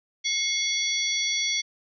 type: tone cluster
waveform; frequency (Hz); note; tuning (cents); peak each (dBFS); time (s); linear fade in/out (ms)
sine; 2152 / 3380 / 4512 / 5770; C7 / G#7 / C#8 / F#8; +48 / +30 / +30 / -44; -29; 0.24-1.62; 20
effects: none